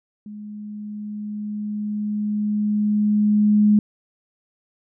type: tone with level ramp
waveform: sine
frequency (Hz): 209.5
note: G#3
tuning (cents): +15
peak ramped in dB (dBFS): -33 to -11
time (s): 0.26-3.79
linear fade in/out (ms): 2
effects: none